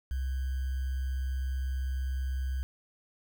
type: tone with sample-and-hold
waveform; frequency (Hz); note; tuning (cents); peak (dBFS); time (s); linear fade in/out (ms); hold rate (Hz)
sine; 65.41; C2; 0; -29; 0.11-2.63; 0; 1575
effects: none